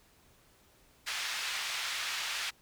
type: band-pass noise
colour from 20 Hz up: white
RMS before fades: -36 dBFS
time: 1.06-2.51 s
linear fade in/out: 20 ms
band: 1300 to 3900 Hz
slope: 12 dB/octave
effects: pink hiss -64 dBFS RMS until 2.61 s